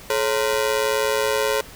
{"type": "ring-modulated tone", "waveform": "sawtooth", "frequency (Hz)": 488.1, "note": "B4", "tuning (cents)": -20, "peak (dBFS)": -12, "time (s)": [0.1, 1.61], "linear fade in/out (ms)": 2, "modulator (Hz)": 59.4, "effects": ["pink hiss -42 dBFS RMS until 1.75 s"]}